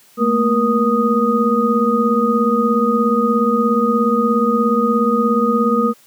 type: tone cluster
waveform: sine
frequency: 218.6 / 235.5 / 475.3 / 1242 Hz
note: A3 / A#3 / A#4 / D#6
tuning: -11 / +18 / +34 / -3 cents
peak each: -18 dBFS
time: 0.17-5.94 s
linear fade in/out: 50 ms
effects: white hiss -50 dBFS RMS until 6.06 s + high-pass 100 Hz 12 dB/octave